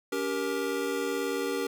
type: chord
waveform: square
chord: G diminished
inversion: second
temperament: just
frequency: 282.2 / 392 / 470.4 Hz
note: Db4 / G4 / Bb4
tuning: +31 / 0 / +16 cents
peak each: -35 / -33 / -33 dBFS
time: 0.12-1.67 s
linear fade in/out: 5 ms
effects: none